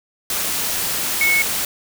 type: tone in noise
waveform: sine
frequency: 2200 Hz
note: C#7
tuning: 14 cents flat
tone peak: -14 dBFS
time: 1.21-1.42 s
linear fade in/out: 2 ms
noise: white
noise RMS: -22 dBFS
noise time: 0.3-1.65 s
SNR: +5 dB
effects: none